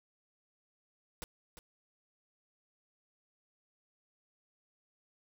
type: noise with echo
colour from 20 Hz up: pink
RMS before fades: -42 dBFS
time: 1.22-1.24 s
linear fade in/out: 0 ms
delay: 350 ms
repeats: 1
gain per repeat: -10 dB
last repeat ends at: 1.59 s
effects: none